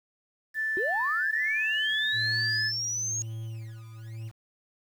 sine tone with pitch glide, 1759 to 1736.8 Hz, A6 to A6, -1 to -23 cents, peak -26 dBFS, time 0.54-2.72 s, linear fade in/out 50 ms, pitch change -22 cents, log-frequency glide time 1.17-2.05 s
sine linear sweep, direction up, 346 to 6630 Hz, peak -28 dBFS, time 0.77-3.22 s, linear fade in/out 0 ms
triangle tone with tremolo, 112.1 Hz, A2, 33 cents sharp, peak -31 dBFS, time 2.12-4.32 s, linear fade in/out 50 ms, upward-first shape sine, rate 0.99 Hz, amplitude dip 65%
effects tanh soft clip ceiling -16 dBFS + 9-bit

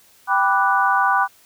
sine chord, G major seventh, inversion none, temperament equal, 784 / 987.8 / 1174.7 / 1480 Hz, G5 / B5 / D6 / F#6, 0 / 0 / 0 / 0 cents, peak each -20 dBFS, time 0.27-1.28 s, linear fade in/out 50 ms, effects white hiss -53 dBFS RMS until 1.45 s

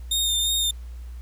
sawtooth tone with vibrato, 3654 Hz, A#7, 35 cents flat, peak -18 dBFS, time 0.11-0.71 s, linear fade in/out 5 ms, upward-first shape sine, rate 2.9 Hz, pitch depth 24 cents each way, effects added 60 Hz sine -34 dBFS peak until 1.21 s + pink hiss -57 dBFS RMS until 1.21 s

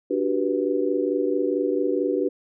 sine chord, G major seventh, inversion second, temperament just, 294 / 367.5 / 392 / 490 Hz, D4 / F#4 / G4 / B4, +2 / -12 / 0 / -14 cents, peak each -26 dBFS, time 0.1-2.29 s, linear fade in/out 10 ms, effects none

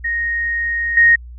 sine tone with level steps, 1864.7 Hz, A#6, in tune, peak -17 / -7 dBFS, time 0.04-1.16 s, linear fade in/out 10 ms, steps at 0.97 s, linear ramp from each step 2 ms, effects added 60 Hz sine -32 dBFS peak until 1.38 s

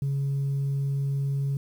sine tone, 138.7 Hz, C#3, 1 cent sharp, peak -22 dBFS, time 0.02-1.57 s, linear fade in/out 2 ms, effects tanh soft clip ceiling -22 dBFS + 9-bit

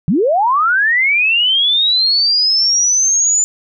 sine linear sweep, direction up, 140 to 7070 Hz, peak -10 dBFS, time 0.08-3.44 s, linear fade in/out 0 ms, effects none

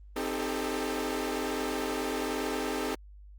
sawtooth chord, A half-diminished seventh, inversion first, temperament equal with one note detuned, 261.6 / 311.1 / 398.8 / 440 Hz, C4 / Eb4 / G4 / A4, 0 / 0 / +30 / 0 cents, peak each -32 dBFS, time 0.16-2.95 s, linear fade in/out 5 ms, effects added 50 Hz sine -47 dBFS peak until 3.38 s + Opus 24 kbps

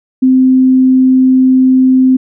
sine tone, 259.1 Hz, C4, 17 cents flat, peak -4 dBFS, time 0.22-2.17 s, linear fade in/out 10 ms, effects none

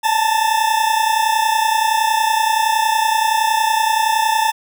40% pulse tone pair together, 869.3 / 900 Hz, A5 / A5, -21 / +39 cents, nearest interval minor second, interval 60 cents, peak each -16 / -16 dBFS, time 0.03-4.52 s, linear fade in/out 20 ms, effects none

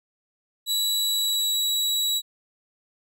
sawtooth tone with pitch glide, 3920 to 3895 Hz, B7 to B7, -14 to -25 cents, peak -19 dBFS, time 0.66-2.22 s, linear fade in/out 50 ms, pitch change -11 cents, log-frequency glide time 0.99-1.6 s, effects none

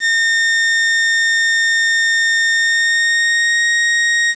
40% pulse tone with pitch glide, 1826 to 1870.8 Hz, A#6 to A#6, -36 to +6 cents, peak -11 dBFS, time 0-4.35 s, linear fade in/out 50 ms, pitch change +42 cents, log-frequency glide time 2.51-3.66 s, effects resampled to 16000 Hz + 7-bit

